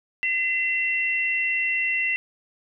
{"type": "tone pair together", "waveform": "sine", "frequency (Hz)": [2035, 2716], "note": ["C7", "F7"], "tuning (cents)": [-49, -49], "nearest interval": "perfect fourth", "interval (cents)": 500, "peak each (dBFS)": -24, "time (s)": [0.23, 2.16], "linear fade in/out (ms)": 0, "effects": []}